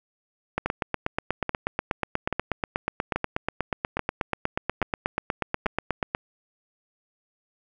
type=two click trains; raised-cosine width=0.5 ms; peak=-10 / -9 dBFS; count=7 / 47; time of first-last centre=0.66-5.66 / 0.58-6.149 s; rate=1.2 / 8.26 Hz; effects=none